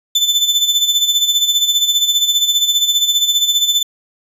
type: tone with tremolo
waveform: 35% pulse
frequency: 3520 Hz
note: A7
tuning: in tune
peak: -7 dBFS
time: 0.15-3.83 s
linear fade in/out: 5 ms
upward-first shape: sine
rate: 15 Hz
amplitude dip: 65%
effects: resampled to 32000 Hz